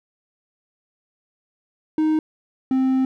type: tone pair in turn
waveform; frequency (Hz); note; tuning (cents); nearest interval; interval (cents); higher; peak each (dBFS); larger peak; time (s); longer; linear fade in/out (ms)
triangle; 311.6 / 262; D#4 / C4; +3 / +2; minor third; 301; first; -14; neither; 1.98-2.19 / 2.71-3.05; second; 2
effects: none